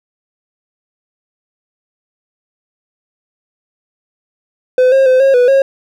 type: tone with pitch steps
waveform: triangle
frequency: 508 / 536 / 514 / 542 / 492.3 / 543 Hz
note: B4 / C5 / C5 / C#5 / B4 / C#5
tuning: +49 / +42 / -31 / -39 / -6 / -36 cents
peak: -4 dBFS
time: 4.78-5.62 s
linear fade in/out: 2 ms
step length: 140 ms
effects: none